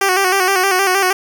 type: tone with vibrato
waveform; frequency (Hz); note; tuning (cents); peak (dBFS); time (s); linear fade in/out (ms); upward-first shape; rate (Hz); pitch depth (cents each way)
10% pulse; 380; F#4; +46; -4; 0.01-1.13; 5; square; 6.4; 57
effects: 7-bit